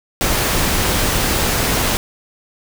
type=noise; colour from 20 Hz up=pink; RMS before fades=-17 dBFS; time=0.21-1.97 s; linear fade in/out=0 ms; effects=none